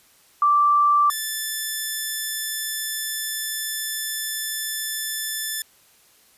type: tone pair in turn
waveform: sine / 5% pulse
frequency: 1170 / 1753 Hz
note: D6 / A6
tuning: -7 / -7 cents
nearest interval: perfect fifth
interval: 700 cents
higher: second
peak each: -14 dBFS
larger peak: neither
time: 0.42-1.1 / 1.1-5.62 s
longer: second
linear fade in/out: 2 ms
effects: white hiss -56 dBFS RMS until 6.37 s + resampled to 32000 Hz